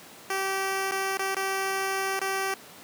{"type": "tone with dropouts", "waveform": "10% pulse", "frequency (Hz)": 386.7, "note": "G4", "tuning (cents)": -24, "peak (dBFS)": -18, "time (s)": [0.3, 2.54], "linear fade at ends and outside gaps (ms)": 1, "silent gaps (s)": [[0.911, 0.92], [1.172, 1.193], [1.347, 1.366], [2.192, 2.214]], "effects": ["pink hiss -47 dBFS RMS until 2.83 s", "high-pass 200 Hz 12 dB/octave"]}